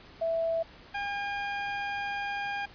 sine / 20% pulse tone pair in turn, 659.3 / 808.1 Hz, E5 / G#5, 0 / -48 cents, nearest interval major third, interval 352 cents, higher second, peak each -26 dBFS, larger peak neither, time 0.21-0.63 / 0.94-2.66 s, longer second, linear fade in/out 10 ms, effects pink hiss -52 dBFS RMS until 2.74 s + resampled to 11025 Hz

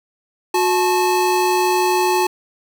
square tone pair together, 364.1 / 867 Hz, F#4 / A5, -28 / -26 cents, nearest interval octave + minor third, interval 1502 cents, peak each -18 dBFS, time 0.54-2.27 s, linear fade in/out 5 ms, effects none

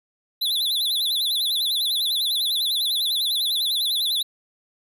square tone with vibrato, 3729 Hz, A#7, in tune, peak -21 dBFS, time 0.41-4.23 s, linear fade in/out 10 ms, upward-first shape sine, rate 10 Hz, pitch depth 170 cents each way, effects none

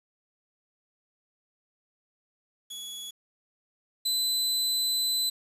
sawtooth tone pair in turn, 3380 / 4020 Hz, G#7 / B7, +30 / +30 cents, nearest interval minor third, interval 300 cents, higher second, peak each -34 / -22 dBFS, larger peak second, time 2.7-3.11 / 4.05-5.3 s, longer second, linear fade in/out 10 ms, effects resampled to 32000 Hz + 9-bit

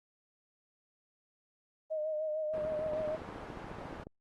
sine tone with vibrato, 619 Hz, D#5, 9 cents flat, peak -32 dBFS, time 1.9-3.17 s, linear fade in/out 20 ms, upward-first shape sine, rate 6.6 Hz, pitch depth 38 cents each way
white low-pass noise, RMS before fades -46 dBFS, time 2.53-4.04 s, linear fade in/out 10 ms, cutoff 900 Hz, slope 12 dB/octave
click train, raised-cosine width 2 ms, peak -31 dBFS, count 22, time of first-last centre 2.58-4.069 s, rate 14.1 Hz
effects Opus 32 kbps

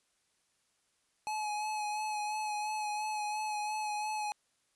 square tone with vibrato, 848 Hz, G#5, 36 cents sharp, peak -34 dBFS, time 1.27-4.32 s, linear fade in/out 0 ms, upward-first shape sine, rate 2.9 Hz, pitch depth 25 cents each way, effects white hiss -75 dBFS RMS until 4.75 s + resampled to 24000 Hz

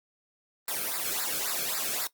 white noise with flanger, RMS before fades -31 dBFS, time 0.68-2.07 s, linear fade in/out 2 ms, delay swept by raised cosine 0.32 to 1.08 ms, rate 3.7 Hz, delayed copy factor -0.95, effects noise-tail reverb RT60 0.1 s tail -18 dB re dry + Opus 32 kbps

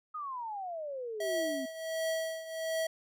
sine exponential sweep, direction down, 1270 to 254.9 Hz, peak -36 dBFS, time 0.14-1.66 s, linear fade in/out 10 ms
square tone with tremolo, 647 Hz, E5, 32 cents flat, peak -30 dBFS, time 1.2-2.87 s, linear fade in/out 5 ms, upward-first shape triangle, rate 1.4 Hz, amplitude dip 80%
effects none

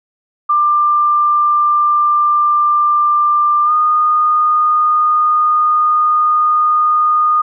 sine tone with pitch glide, 1189 to 1226.7 Hz, D6 to D#6, +21 to -25 cents, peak -9 dBFS, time 0.49-7.42 s, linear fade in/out 10 ms, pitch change +54 cents, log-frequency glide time 3.64-3.72 s, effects none

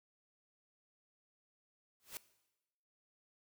white noise with exponential growth, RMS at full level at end -41 dBFS, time 2-2.17 s, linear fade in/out 0 ms, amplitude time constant 36 ms, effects noise-tail reverb RT60 1.0 s tail -18 dB re dry

